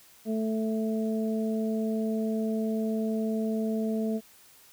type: harmonic tone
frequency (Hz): 220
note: A3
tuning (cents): 0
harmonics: 1 / 2 / 3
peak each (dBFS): -27 / -33 / -37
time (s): 0.25-4.21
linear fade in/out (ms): 50
effects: white hiss -56 dBFS RMS until 4.72 s